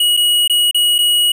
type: tone with dropouts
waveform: square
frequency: 2907 Hz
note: F#7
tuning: 31 cents flat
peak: -11 dBFS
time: 0-1.32 s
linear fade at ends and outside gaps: 5 ms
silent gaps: 0.168-0.172 / 0.478-0.497 / 0.712-0.745 / 0.983-0.987 s
effects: none